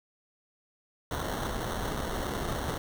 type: noise with sample-and-hold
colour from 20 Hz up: pink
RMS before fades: -33 dBFS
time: 1.11-2.78 s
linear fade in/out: 2 ms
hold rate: 2450 Hz
effects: none